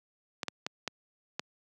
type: clicks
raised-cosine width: 0.2 ms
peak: -15 dBFS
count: 5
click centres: 0.432 / 0.483 / 0.665 / 0.877 / 1.395 s
effects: high-pass 150 Hz 12 dB/octave